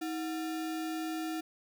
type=tone with sample-and-hold; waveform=sine; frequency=318.8 Hz; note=D#4; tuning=42 cents sharp; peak=-33 dBFS; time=0.01-1.41 s; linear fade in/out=10 ms; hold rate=1050 Hz; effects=none